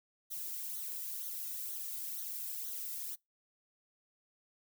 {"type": "noise with flanger", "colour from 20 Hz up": "violet", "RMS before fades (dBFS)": -41, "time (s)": [0.3, 3.16], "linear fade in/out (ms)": 20, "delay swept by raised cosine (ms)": [0.39, 1.79], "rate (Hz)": 2.1, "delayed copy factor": -0.8, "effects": ["noise-tail reverb RT60 0.2 s tail -25 dB re dry"]}